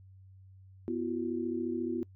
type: chord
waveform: sine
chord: B suspended fourth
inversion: none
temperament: equal with one note detuned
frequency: 246.9 / 335.8 / 370 Hz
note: B3 / E4 / F#4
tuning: 0 / +32 / 0 cents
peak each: -35 / -34 / -37 dBFS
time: 0.88-2.03 s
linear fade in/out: 0 ms
effects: noise-tail reverb RT60 0.1 s tail -23 dB re dry + added 95 Hz sine -52 dBFS peak until 2.15 s

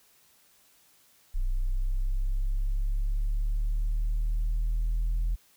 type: linear sweep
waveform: sine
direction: up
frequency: 30.87 to 41.4 Hz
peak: -22 dBFS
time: 1.34-5.36 s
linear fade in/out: 20 ms
effects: tanh soft clip ceiling -23 dBFS + white hiss -62 dBFS RMS until 5.56 s

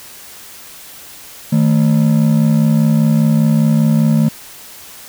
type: ring-modulated tone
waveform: triangle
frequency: 188.8 Hz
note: F#3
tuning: 35 cents sharp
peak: -4 dBFS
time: 1.52-4.29 s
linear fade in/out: 10 ms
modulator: 32.5 Hz
effects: white hiss -36 dBFS RMS until 5.08 s

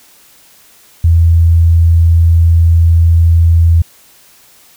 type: tone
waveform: sine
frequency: 83.4 Hz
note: E2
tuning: 21 cents sharp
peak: -4 dBFS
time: 1.04-3.82 s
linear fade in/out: 5 ms
effects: white hiss -44 dBFS RMS until 4.76 s

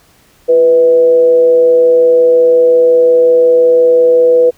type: tone with frequency modulation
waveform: sine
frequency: 493.9 Hz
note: B4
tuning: in tune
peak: -4 dBFS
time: 0.48-4.51 s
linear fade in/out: 20 ms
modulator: 150 Hz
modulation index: 0.28
effects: pink hiss -48 dBFS RMS until 4.57 s

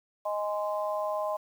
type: chord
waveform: sine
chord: Ab major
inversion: second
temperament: just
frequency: 623 / 830.6 / 1038.3 Hz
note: Eb5 / Ab5 / C6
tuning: +2 / 0 / -14 cents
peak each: -30 / -36 / -34 dBFS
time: 0.25-1.37 s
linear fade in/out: 10 ms
effects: 9-bit

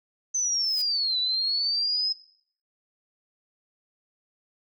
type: linear two-way sweep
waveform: sine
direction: down then up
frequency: 6180 to 3931 to 5140 Hz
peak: -23 dBFS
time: 0.34-2.13 s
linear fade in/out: 10 ms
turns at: 1.19 s
type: noise with exponential growth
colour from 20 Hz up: blue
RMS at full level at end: -37 dBFS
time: 0.5-0.82 s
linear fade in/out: 5 ms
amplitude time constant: 68 ms
effects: noise-tail reverb RT60 0.6 s tail -19 dB re dry

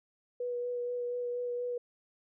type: tone with vibrato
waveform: sine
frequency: 487.5 Hz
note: B4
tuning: 23 cents flat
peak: -32 dBFS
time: 0.4-1.78 s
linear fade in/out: 5 ms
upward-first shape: sine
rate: 4.2 Hz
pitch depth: 13 cents each way
effects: none

